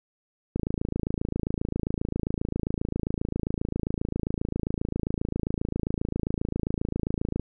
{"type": "click train", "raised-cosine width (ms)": 3, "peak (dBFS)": -14, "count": 189, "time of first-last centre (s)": [0.56, 7.396], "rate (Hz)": 27.5, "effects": []}